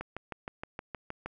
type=click train; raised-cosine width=0.5 ms; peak=-22 dBFS; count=9; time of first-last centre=0.01-1.26 s; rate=6.4 Hz; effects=none